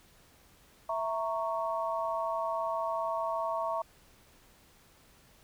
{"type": "chord", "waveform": "sine", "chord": "A# diminished", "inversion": "second", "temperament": "equal with one note detuned", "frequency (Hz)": [659.3, 926.4, 1108.7], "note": ["E5", "A#5", "C#6"], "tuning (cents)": [0, -11, 0], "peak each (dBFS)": [-33, -35, -35], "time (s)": [0.89, 3.82], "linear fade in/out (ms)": 5, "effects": ["pink hiss -61 dBFS RMS until 5.43 s"]}